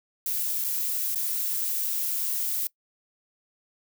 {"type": "noise with dropouts", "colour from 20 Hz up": "violet", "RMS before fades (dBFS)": -28, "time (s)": [0.26, 2.67], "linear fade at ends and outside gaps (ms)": 1, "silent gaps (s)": [[0.642, 0.646], [1.147, 1.157]], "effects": ["noise-tail reverb RT60 0.1 s tail -22 dB re dry"]}